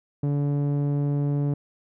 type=tone with low-pass filter; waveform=sawtooth; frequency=143.7 Hz; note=D3; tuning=37 cents flat; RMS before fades=-24 dBFS; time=0.23-1.54 s; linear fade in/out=5 ms; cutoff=400 Hz; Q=0.62; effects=none